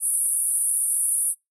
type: band-pass noise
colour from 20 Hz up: white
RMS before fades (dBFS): -23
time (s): 0-1.35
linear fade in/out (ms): 50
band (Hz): 9200 to 11000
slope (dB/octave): 96
effects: noise-tail reverb RT60 0.2 s tail -26 dB re dry